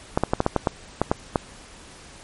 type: clicks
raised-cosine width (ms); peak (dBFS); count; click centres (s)
1; -4; 10; 0.175 / 0.236 / 0.335 / 0.404 / 0.464 / 0.563 / 0.672 / 1.016 / 1.115 / 1.358
effects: pink hiss -45 dBFS RMS until 2.23 s + MP3 48 kbps